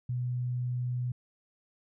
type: tone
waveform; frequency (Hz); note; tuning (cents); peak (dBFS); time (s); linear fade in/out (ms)
sine; 123.9; B2; +6; -29; 0.09-1.12; 5
effects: none

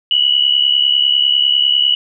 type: tone pair together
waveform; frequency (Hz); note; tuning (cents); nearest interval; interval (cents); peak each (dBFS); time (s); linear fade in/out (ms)
sine; 2905 / 2975; F#7 / F#7; -32 / +9; unison; 41; -13; 0.11-1.95; 2
effects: none

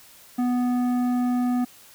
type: tone with tanh clipping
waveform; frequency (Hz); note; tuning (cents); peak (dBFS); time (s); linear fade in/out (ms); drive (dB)
triangle; 246.9; B3; 0; -22; 0.38-1.65; 10; 15
effects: white hiss -50 dBFS RMS until 1.94 s

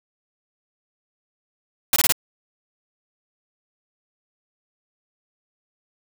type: noise bursts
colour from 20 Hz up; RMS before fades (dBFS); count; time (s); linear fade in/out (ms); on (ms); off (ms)
white; -17; 4; 1.93-2.123; 2; 31; 23
effects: none

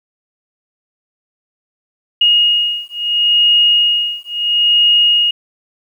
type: beating tone pair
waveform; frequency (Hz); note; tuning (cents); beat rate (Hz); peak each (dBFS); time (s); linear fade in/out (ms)
sine; 2867 / 2867.74; F7 / F7; +45 / +45; 0.74; -13; 2.21-5.31; 5
effects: 8-bit

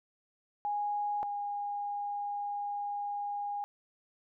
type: tone pair in turn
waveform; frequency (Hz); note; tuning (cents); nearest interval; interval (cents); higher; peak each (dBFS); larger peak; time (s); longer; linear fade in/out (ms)
sine; 825 / 816.9; G#5 / G#5; -12 / -29; unison; 17; first; -30 / -33; first; 0.65-1.23 / 1.23-3.64; second; 0
effects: none

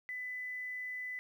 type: tone with quantisation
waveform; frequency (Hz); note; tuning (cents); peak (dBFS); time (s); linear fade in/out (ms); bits
sine; 2001; B6; +22; -38; 0.09-1.19; 0; 11
effects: none

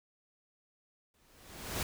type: noise with exponential growth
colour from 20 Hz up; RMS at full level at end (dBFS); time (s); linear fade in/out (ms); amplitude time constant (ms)
pink; -33; 1.14-1.83; 2; 150
effects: none

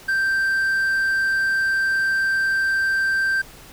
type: tone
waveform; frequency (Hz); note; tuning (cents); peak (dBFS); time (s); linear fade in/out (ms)
triangle; 1568; G6; 0; -16; 0.08-3.42; 10
effects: pink hiss -44 dBFS RMS until 3.72 s

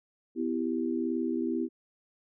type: chord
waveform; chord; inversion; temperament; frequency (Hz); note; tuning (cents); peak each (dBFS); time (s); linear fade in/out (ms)
sine; E minor; second; equal with one note detuned; 251.3 / 329.6 / 392; B3 / E4 / G4; +30 / 0 / 0; -31 / -31 / -35; 0.35-1.69; 50
effects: none

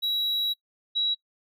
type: tone pair in turn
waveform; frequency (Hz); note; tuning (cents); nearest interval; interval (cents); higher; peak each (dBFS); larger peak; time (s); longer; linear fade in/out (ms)
triangle / sine; 3883 / 3883; B7 / B7; -30 / -30; unison; 0; neither; -22; neither; 0.02-0.54 / 0.95-1.15; first; 20
effects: noise-tail reverb RT60 0.1 s tail -22 dB re dry

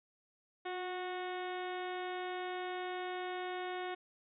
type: harmonic tone with a mistuned harmonic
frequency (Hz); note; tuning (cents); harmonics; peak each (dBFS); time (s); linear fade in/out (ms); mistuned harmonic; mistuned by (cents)
366.2; F#4; -18; 1 / 2 / 3 / 4 / 5 / 6 / 7 / 8 / 9 / 10; -41 / -42 / -49 / -49 / -50 / -51 / -58 / -56 / -57 / -56; 0.65-3.95; 10; 1; -28
effects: none

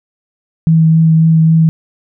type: tone with vibrato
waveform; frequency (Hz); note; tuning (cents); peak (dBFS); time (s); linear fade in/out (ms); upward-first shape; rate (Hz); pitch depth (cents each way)
sine; 161.3; E3; -37; -5; 0.67-1.69; 0; triangle; 3.7; 14
effects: none

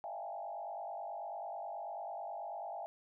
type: tone with frequency modulation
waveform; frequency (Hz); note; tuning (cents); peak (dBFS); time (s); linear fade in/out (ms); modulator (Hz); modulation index
sine; 744; F#5; +9; -40; 0.04-2.86; 0; 49.2; 2.3
effects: none

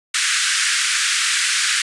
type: band-pass noise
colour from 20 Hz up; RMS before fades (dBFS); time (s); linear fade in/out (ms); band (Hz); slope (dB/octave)
pink; -19; 0.14-1.82; 5; 1400 to 9800; 48
effects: resampled to 24000 Hz

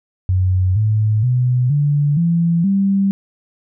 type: tone with pitch steps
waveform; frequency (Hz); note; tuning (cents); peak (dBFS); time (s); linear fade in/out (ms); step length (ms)
sine; 92.6 / 107.61 / 125.04 / 145.3 / 168.85 / 196.21; F#2 / A2 / B2 / D3 / E3 / G3; +2 / -38 / +22 / -18 / +42 / +2; -12; 0.29-3.11; 0; 470
effects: none

